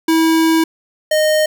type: tone pair in turn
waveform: square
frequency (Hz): 324 / 617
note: E4 / D#5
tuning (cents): -30 / -15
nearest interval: major seventh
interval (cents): 1115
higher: second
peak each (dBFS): -11 / -12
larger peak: first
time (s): 0.08-0.64 / 1.11-1.46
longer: first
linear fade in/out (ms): 5
effects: none